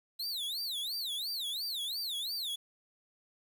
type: tone with vibrato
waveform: 45% pulse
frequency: 3951 Hz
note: B7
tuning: in tune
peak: -34 dBFS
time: 0.19-2.56 s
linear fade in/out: 10 ms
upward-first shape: sine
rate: 2.9 Hz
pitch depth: 300 cents each way
effects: 10-bit

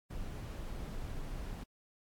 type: noise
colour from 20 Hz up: brown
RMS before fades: -41 dBFS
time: 0.1-1.64 s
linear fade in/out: 10 ms
effects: AAC 64 kbps

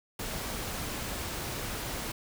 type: noise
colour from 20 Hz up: pink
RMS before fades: -36 dBFS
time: 0.19-2.12 s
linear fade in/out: 5 ms
effects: none

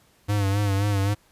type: tone with vibrato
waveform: square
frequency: 100.5 Hz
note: G2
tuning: 44 cents sharp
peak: -21 dBFS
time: 0.28-1.15 s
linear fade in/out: 20 ms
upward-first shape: sine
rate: 3.8 Hz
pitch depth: 57 cents each way
effects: pink hiss -60 dBFS RMS until 1.31 s + resampled to 32000 Hz

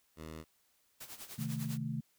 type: tone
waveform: 10% pulse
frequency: 79.2 Hz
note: D#2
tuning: 31 cents sharp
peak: -36 dBFS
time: 0.16-0.45 s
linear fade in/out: 50 ms
type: noise with tremolo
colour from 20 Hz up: white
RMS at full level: -46 dBFS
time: 1-1.78 s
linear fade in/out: 10 ms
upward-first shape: sine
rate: 10 Hz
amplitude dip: 75%
type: chord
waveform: sine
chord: A diminished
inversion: first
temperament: equal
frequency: 130.81 / 155.56 / 220 Hz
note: C3 / Eb3 / A3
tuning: 0 / 0 / 0 cents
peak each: -39 dBFS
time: 1.38-2.01 s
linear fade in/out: 10 ms
effects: white hiss -73 dBFS RMS until 2.18 s

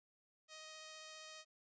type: tone with vibrato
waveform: 5% pulse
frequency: 626 Hz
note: D#5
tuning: 10 cents sharp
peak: -40 dBFS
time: 0.48-1.45 s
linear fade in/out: 50 ms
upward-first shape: sine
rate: 15 Hz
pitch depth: 8 cents each way
effects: resampled to 16000 Hz

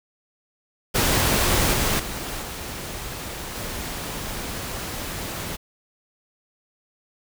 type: noise with level steps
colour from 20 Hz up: pink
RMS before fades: -20 / -22 / -31 / -33 / -31 dBFS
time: 0.94-5.57 s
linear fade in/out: 20 ms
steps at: 1.73 / 1.99 / 2.42 / 3.55 s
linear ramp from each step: 10 ms
effects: none

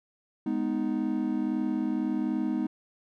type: chord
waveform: triangle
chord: G# minor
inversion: none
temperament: just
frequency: 207.7 / 249.2 / 311.5 Hz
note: G#3 / B3 / D#4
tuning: 0 / +16 / +2 cents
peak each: -30 / -28 / -28 dBFS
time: 0.46-2.67 s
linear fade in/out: 5 ms
effects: none

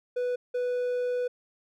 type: tone pair in turn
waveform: triangle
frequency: 493.9 / 493.9 Hz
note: B4 / B4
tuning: 0 / 0 cents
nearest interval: unison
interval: 0 cents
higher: neither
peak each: -24 dBFS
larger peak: neither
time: 0.16-0.36 / 0.54-1.28 s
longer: second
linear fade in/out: 10 ms
effects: none

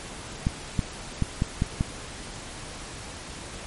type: clicks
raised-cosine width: 5 ms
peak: -10 dBFS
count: 6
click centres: 0.469 / 0.792 / 1.223 / 1.421 / 1.621 / 1.809 s
effects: pink hiss -39 dBFS RMS until 3.66 s + MP3 48 kbps

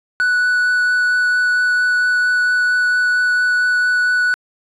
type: tone with vibrato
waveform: triangle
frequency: 1480 Hz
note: F#6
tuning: in tune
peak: -11 dBFS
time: 0.2-4.34 s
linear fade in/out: 0 ms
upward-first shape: triangle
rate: 4.4 Hz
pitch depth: 8 cents each way
effects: resampled to 24000 Hz

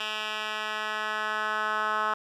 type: tone with band-pass filter sweep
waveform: 10% pulse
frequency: 214.5 Hz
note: A3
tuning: 44 cents flat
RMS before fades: -30 dBFS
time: 0-2.14 s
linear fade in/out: 5 ms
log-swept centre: 2600 to 1300 Hz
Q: 2.6
effects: none

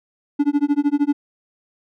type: tone with tremolo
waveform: triangle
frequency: 288.8 Hz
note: D4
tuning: 29 cents flat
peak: -10 dBFS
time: 0.39-1.13 s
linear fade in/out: 10 ms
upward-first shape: sine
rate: 13 Hz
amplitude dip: 100%
effects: none

